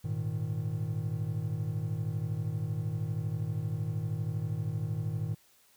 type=chord; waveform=triangle; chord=Ab suspended second; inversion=none; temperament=equal; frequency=103.83 / 116.54 / 155.56 Hz; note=Ab2 / Bb2 / Eb3; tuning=0 / 0 / 0 cents; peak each=-33 dBFS; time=0.04-5.35 s; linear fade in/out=10 ms; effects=white hiss -64 dBFS RMS until 5.76 s